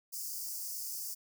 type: high-pass noise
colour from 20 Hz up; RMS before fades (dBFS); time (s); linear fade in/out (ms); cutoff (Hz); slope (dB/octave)
white; -40; 0.12-1.15; 20; 4700; 96
effects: none